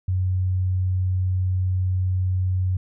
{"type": "tone", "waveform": "sine", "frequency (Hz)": 92.5, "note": "F#2", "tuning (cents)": 0, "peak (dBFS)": -19, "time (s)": [0.08, 2.77], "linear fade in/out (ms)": 5, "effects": []}